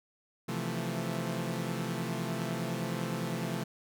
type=chord; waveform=sawtooth; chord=F major seventh; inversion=second; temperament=equal; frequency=130.81 / 164.81 / 174.61 / 220 Hz; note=C3 / E3 / F3 / A3; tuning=0 / 0 / 0 / 0 cents; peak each=-34 dBFS; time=0.48-3.64 s; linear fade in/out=10 ms; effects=none